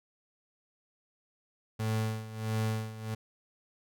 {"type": "tone with tremolo", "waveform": "35% pulse", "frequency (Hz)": 110, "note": "A2", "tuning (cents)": 0, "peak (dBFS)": -26, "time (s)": [1.79, 3.15], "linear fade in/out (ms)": 10, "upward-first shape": "sine", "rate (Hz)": 1.5, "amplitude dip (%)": 80, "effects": []}